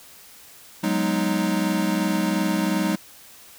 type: chord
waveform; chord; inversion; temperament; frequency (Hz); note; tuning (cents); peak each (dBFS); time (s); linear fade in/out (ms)
square; G# minor seventh; third; equal; 185 / 207.7 / 246.9 / 311.1; F#3 / G#3 / B3 / D#4; 0 / 0 / 0 / 0; -26 / -26 / -32 / -26; 0.83-2.96; 10
effects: white hiss -47 dBFS RMS until 3.58 s